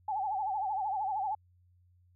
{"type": "tone with vibrato", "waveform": "sine", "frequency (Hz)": 809, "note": "G#5", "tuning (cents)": -46, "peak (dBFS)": -30, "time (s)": [0.08, 1.35], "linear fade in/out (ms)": 5, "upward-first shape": "sine", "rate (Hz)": 13, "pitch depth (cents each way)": 130, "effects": ["added 89 Hz sine -62 dBFS peak until 2.15 s"]}